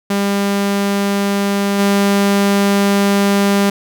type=tone with level steps; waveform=sawtooth; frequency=200 Hz; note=G3; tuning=35 cents sharp; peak=-10 / -7 dBFS; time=0.1-3.7 s; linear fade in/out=5 ms; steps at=1.78 s; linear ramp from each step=20 ms; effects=none